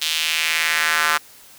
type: tone with high-pass filter sweep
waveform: square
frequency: 79.6 Hz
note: D#2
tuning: 40 cents sharp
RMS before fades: -20 dBFS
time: 0.01-1.18 s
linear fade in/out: 10 ms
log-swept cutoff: 3400 to 1300 Hz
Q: 2.3
effects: white hiss -46 dBFS RMS until 1.58 s